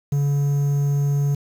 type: tone with quantisation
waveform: triangle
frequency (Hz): 142.4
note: C#3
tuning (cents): +47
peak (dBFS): -15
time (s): 0.12-1.35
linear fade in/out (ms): 5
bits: 7
effects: none